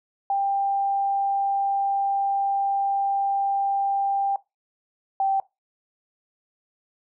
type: tone pair in turn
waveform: sine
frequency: 792 / 779.3 Hz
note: G5 / G5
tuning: +18 / -10 cents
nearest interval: unison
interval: 28 cents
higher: first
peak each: -20 / -19 dBFS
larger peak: second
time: 0.3-4.36 / 5.2-5.4 s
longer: first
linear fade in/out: 2 ms
effects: noise-tail reverb RT60 0.2 s tail -19 dB re dry